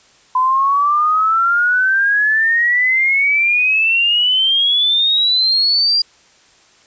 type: exponential sweep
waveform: sine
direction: up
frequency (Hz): 1009 to 4815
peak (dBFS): -11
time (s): 0.35-6.02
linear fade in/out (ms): 5
effects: white hiss -50 dBFS RMS until 6.86 s + resampled to 16000 Hz